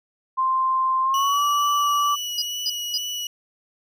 sine tone with pitch glide, 1046.5 to 1161.2 Hz, C6 to D6, 0 to -20 cents, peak -18 dBFS, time 0.37-2.16 s, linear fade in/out 20 ms, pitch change +180 cents, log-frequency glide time 1.03-1.43 s
30% pulse tone with vibrato, 2934 Hz, F#7, 15 cents flat, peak -24 dBFS, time 1.14-3.27 s, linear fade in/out 2 ms, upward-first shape sine, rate 2.2 Hz, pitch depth 13 cents each way
sine tone bursts, 4978 Hz, D#8, in tune, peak -21 dBFS, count 3, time 2.38-2.977 s, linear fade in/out 2 ms, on 39 ms, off 240 ms
effects none

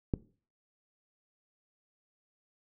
click, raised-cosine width 3 ms, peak -15 dBFS, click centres 0.138 s, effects noise-tail reverb RT60 0.4 s tail -19 dB re dry

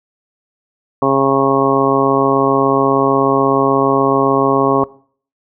harmonic tone, 136.4 Hz, C#3, 28 cents flat, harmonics 1 / 2 / 3 / 4 / 5 / 6 / 7 / 8, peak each -23 / -17 / -17 / -18 / -21 / -23 / -21 / -17 dBFS, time 1.02-4.84 s, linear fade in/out 2 ms, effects noise-tail reverb RT60 0.5 s tail -20 dB re dry

